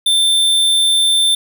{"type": "tone", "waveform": "square", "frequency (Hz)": 3560, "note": "A7", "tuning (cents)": 20, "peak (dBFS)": -11, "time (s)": [0.06, 1.35], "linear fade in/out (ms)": 5, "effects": []}